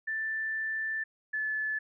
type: tone pair in turn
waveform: sine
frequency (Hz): 1767 / 1731.6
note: A6 / A6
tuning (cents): +7 / -28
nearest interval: unison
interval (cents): 35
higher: first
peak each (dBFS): -30 / -29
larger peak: second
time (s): 0.07-1.04 / 1.33-1.79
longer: first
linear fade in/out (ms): 10
effects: none